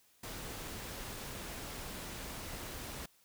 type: noise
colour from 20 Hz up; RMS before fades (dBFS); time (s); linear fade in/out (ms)
pink; -44; 0.23-3.06; 5
effects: white hiss -68 dBFS RMS until 3.24 s